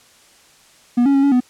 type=tone with pitch steps; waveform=triangle; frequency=241.9 / 278.4 / 274.6 / 281.4 / 249.1 Hz; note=B3 / C#4 / C#4 / C#4 / B3; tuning=-36 / +8 / -16 / +26 / +15 cents; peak=-9 dBFS; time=0.97-1.405 s; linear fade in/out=10 ms; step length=87 ms; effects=white hiss -50 dBFS RMS until 1.49 s + low-pass 9000 Hz 12 dB/octave